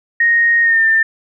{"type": "tone with pitch glide", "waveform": "sine", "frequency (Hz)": [1864, 1793.2], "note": ["A#6", "A6"], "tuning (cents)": [-1, 32], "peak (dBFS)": -9, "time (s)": [0.2, 1.03], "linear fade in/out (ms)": 5, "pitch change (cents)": -67, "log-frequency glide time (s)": [0.62, 0.84], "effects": []}